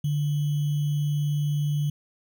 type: tone with sample-and-hold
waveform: sine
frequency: 146.8 Hz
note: D3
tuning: in tune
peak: -22 dBFS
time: 0.04-1.9 s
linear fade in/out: 5 ms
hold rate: 3150 Hz
effects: none